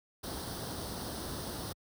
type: noise with comb filter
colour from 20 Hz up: pink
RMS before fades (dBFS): -39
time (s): 0.23-1.73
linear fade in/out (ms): 10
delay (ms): 0.21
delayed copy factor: +0.7
effects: high-pass 60 Hz 12 dB/octave